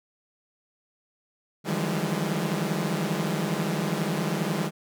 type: tone cluster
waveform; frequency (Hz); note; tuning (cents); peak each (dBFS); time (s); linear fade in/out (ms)
sawtooth; 151.3 / 163.5 / 173.6 / 194.1 / 208.9; D#3 / E3 / F3 / G3 / G#3; -48 / -14 / -10 / -17 / +10; -28; 1.64-4.71; 50
effects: none